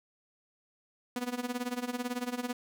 sawtooth tone with tremolo, 246 Hz, B3, 7 cents flat, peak -26 dBFS, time 1.16-2.53 s, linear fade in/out 2 ms, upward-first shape sine, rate 18 Hz, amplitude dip 85%, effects none

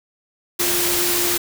sine tone in noise, 350 Hz, F4, 4 cents sharp, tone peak -25 dBFS, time 0.59-1.38 s, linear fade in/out 10 ms, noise white, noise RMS -20 dBFS, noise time 0.59-1.38 s, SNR -8 dB, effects none

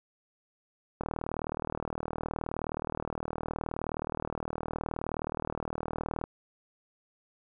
click train, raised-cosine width 1 ms, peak -19 dBFS, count 206, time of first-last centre 1.01-6.24 s, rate 39.2 Hz, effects none

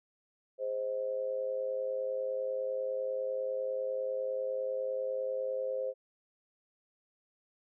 sine tone with amplitude modulation, 523.3 Hz, C5, in tune, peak -28 dBFS, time 0.58-5.94 s, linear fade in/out 50 ms, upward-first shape sine, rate 110 Hz, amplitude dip 75%, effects none

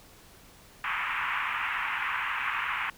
pink band-pass noise, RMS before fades -31 dBFS, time 0.84-2.9 s, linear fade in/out 2 ms, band 950 to 2700 Hz, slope 48 dB/octave, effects pink hiss -54 dBFS RMS until 2.97 s

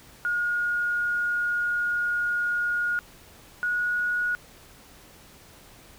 sine tone pair in turn, 1434 / 1454 Hz, F6 / F#6, +45 / -31 cents, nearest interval unison, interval 24 cents, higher second, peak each -23 dBFS, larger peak neither, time 0.25-2.99 / 3.63-4.35 s, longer first, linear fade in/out 0 ms, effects pink hiss -51 dBFS RMS until 5.98 s

